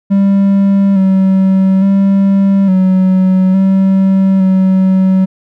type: tone with pitch steps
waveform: triangle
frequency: 197.2 / 190.8 / 196.1 / 187 / 192.1 / 188.8 Hz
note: G3 / G3 / G3 / F#3 / G3 / F#3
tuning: +11 / -47 / +1 / +19 / -35 / +35 cents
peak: -4 dBFS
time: 0.1-5.26 s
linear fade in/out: 20 ms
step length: 860 ms
effects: none